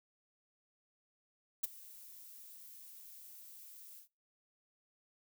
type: noise with ADSR envelope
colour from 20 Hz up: violet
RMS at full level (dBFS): -32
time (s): 1.63-4.08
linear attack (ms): 10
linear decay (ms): 19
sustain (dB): -22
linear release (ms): 100
effects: noise-tail reverb RT60 0.3 s tail -24 dB re dry